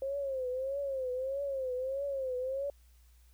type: tone with vibrato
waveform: sine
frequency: 532 Hz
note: C5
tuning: 29 cents sharp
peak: -32 dBFS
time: 0.02-2.7 s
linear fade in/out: 2 ms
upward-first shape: triangle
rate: 1.6 Hz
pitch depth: 120 cents each way
effects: added 60 Hz sine -58 dBFS peak until 3.33 s + white hiss -70 dBFS RMS until 3.33 s